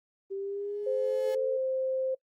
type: linear sweep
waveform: sine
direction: up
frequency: 388.9 to 451.2 Hz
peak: -32 dBFS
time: 0.3-1.58 s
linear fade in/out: 20 ms
type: tone with exponential growth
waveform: 35% pulse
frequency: 427.7 Hz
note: A4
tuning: 49 cents flat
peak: -35 dBFS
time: 0.47-1.35 s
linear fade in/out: 5 ms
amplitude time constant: 190 ms
type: tone with pitch glide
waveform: sine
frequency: 520 to 523.6 Hz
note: C5 to C5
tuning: -11 to +1 cents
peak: -27 dBFS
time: 0.86-2.15 s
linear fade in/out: 10 ms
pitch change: +12 cents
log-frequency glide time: 1.04-1.33 s
effects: noise-tail reverb RT60 0.1 s tail -23 dB re dry + Opus 32 kbps